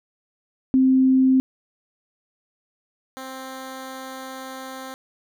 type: tone pair in turn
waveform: sine / 10% pulse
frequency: 261.6 / 262.8 Hz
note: C4 / C4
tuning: 0 / +8 cents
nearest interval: unison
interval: 8 cents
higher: second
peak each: -13 / -25 dBFS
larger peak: first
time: 0.74-1.4 / 3.17-4.94 s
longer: second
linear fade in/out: 0 ms
effects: none